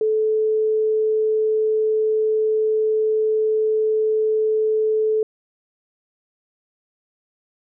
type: tone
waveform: sine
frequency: 434.5 Hz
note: A4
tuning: 22 cents flat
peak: -16 dBFS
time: 0.01-5.23 s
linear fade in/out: 2 ms
effects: none